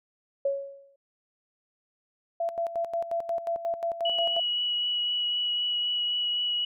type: tone with exponential decay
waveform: sine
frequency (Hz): 554.4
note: C#5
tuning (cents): 0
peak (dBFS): -21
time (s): 0.45-0.96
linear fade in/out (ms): 5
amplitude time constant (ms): 110
type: tone with tremolo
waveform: sine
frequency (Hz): 675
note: E5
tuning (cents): +41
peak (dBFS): -25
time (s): 2.4-4.4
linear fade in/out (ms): 5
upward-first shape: square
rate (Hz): 5.6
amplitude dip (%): 70
type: tone with vibrato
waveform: sine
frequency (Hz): 2927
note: F#7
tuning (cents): -19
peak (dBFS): -25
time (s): 4.05-6.65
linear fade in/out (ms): 5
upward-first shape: triangle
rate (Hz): 3.9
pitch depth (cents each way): 12
effects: none